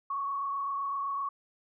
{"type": "tone with frequency modulation", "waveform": "sine", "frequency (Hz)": 1112, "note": "C#6", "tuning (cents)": 5, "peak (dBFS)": -30, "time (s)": [0.1, 1.29], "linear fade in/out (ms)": 5, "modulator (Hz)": 27.8, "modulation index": 0.84, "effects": []}